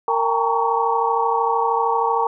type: tone cluster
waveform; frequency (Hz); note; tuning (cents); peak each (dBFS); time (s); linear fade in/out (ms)
sine; 461.1 / 797 / 900 / 933 / 1123; A#4 / G5 / A5 / A#5 / C#6; -19 / +28 / +39 / +1 / +22; -23; 0.08-2.27; 2
effects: none